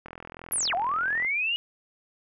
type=click train; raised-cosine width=0.5 ms; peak=-25 dBFS; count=51; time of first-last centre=0.06-1.248 s; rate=42.1 Hz
type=linear two-way sweep; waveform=sine; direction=down then up; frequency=11580 to 659.3 to 2909 Hz; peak=-24 dBFS; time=0.52-1.56 s; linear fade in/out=0 ms; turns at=0.74 s
effects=none